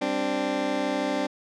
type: chord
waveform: 20% pulse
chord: G suspended fourth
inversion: none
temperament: just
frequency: 196 / 261.3 / 294 Hz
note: G3 / C4 / D4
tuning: 0 / -2 / +2 cents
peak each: -29 / -24 / -23 dBFS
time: 0.01-1.27 s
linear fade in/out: 10 ms
effects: low-pass 5000 Hz 12 dB/octave